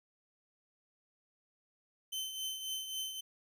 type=tone with tremolo; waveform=sawtooth; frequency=3072 Hz; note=G7; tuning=36 cents flat; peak=-32 dBFS; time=2.12-3.21 s; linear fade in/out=10 ms; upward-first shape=triangle; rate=3.7 Hz; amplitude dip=60%; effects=none